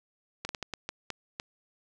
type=slowing click train; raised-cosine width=0.2 ms; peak=-17 dBFS; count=8; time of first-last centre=0.45-1.399 s; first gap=41 ms; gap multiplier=1.39; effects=none